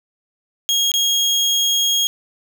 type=tone with dropouts; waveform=30% pulse; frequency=3270 Hz; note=G#7; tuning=28 cents flat; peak=-12 dBFS; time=0.69-2.07 s; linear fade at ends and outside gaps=0 ms; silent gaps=0.917-0.939 s; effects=none